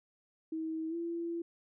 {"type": "tone with pitch glide", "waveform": "sine", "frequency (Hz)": [320.1, 338], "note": ["D#4", "E4"], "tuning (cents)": [49, 43], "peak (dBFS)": -34, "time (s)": [0.52, 1.42], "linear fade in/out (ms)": 5, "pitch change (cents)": 94, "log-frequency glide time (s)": [0.89, 0.95], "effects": []}